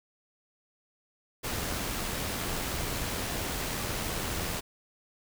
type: noise with amplitude modulation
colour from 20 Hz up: pink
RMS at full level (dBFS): -32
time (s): 1.43-4.61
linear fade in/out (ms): 20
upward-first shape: sine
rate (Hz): 85.7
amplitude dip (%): 25
effects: none